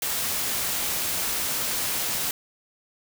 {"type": "noise", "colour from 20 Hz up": "white", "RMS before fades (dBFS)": -27, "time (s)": [0.02, 2.31], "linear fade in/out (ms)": 2, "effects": []}